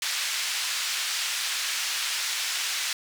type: band-pass noise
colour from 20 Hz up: white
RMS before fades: -29 dBFS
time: 0.02-2.93 s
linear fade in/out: 2 ms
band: 1600 to 5600 Hz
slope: 12 dB/octave
effects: none